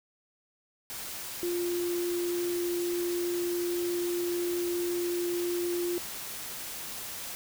sine tone in noise, 349.6 Hz, F4, 2 cents sharp, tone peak -28 dBFS, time 1.43-5.98 s, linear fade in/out 0 ms, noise white, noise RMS -39 dBFS, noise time 0.9-7.35 s, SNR +8 dB, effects none

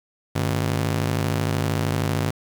sawtooth ring-modulated tone, 123.6 Hz, B2, 2 cents sharp, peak -14 dBFS, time 0.35-2.31 s, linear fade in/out 10 ms, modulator 26.5 Hz, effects 7-bit

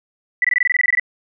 sine tone bursts, 1975.5 Hz, B6, in tune, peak -12 dBFS, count 13, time 0.42-0.997 s, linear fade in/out 2 ms, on 25 ms, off 21 ms, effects none

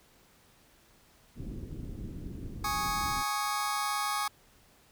pink low-pass noise, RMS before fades -40 dBFS, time 1.35-3.24 s, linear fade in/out 50 ms, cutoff 340 Hz, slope 24 dB/octave
sawtooth chord, Ab suspended fourth, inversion none, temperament just, 830.6 / 1107.5 / 1245.9 Hz, Ab5 / Db6 / Eb6, 0 / -2 / +2 cents, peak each -30 dBFS, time 2.64-4.28 s, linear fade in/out 5 ms
effects pink hiss -62 dBFS RMS until 4.91 s

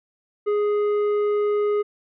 sine tone with tanh clipping, 415.3 Hz, G#4, in tune, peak -20 dBFS, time 0.46-1.83 s, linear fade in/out 20 ms, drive 8 dB, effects none

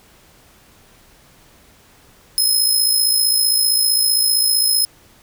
20% pulse tone with amplitude modulation, 5140 Hz, E8, 45 cents flat, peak -6 dBFS, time 2.38-4.85 s, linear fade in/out 0 ms, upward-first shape sine, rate 55.4 Hz, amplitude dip 50%, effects pink hiss -50 dBFS RMS until 5.22 s

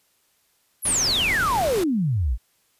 sine exponential sweep, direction down, 11840 to 50 Hz, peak -19 dBFS, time 0.82-2.38 s, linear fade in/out 50 ms
pink noise, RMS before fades -30 dBFS, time 0.85-1.84 s, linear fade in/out 5 ms
effects white hiss -65 dBFS RMS until 2.79 s + resampled to 32000 Hz

